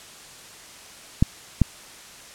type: clicks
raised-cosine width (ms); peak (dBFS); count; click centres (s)
5; -3; 2; 1.225 / 1.617
effects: white hiss -44 dBFS RMS until 2.34 s + low-pass 9000 Hz 12 dB/octave